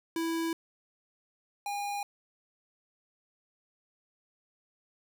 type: tone pair in turn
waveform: square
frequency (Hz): 329.6 / 813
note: E4 / G#5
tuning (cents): 0 / -37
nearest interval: octave + major third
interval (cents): 1563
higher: second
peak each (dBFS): -30 / -33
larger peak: first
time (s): 0.16-0.53 / 1.66-2.03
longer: neither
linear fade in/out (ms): 2
effects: none